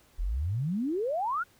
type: exponential sweep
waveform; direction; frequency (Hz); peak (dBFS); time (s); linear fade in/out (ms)
sine; up; 37.86 to 1493; -27; 0.18-1.44; 20
effects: pink hiss -62 dBFS RMS until 1.59 s